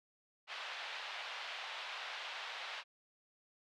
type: band-pass noise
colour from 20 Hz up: white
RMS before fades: -45 dBFS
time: 0.47-2.84 s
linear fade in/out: 50 ms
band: 630 to 3600 Hz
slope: 24 dB/octave
effects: none